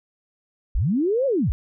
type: linear two-way sweep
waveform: sine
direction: up then down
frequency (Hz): 30.53 to 566 to 34.95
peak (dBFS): -18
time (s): 0.75-1.52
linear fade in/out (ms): 0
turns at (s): 1.26
effects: none